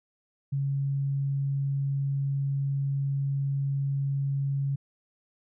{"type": "tone", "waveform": "sine", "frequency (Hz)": 138.59, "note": "C#3", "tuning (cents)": 0, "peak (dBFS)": -25, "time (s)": [0.52, 4.76], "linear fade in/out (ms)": 10, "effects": []}